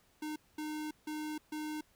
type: tone bursts at uneven times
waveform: square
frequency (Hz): 305.6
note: D#4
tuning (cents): -31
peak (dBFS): -38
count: 4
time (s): 0.22-0.36 / 0.58-0.91 / 1.07-1.38 / 1.52-1.81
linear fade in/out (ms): 5
effects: pink hiss -69 dBFS RMS until 1.95 s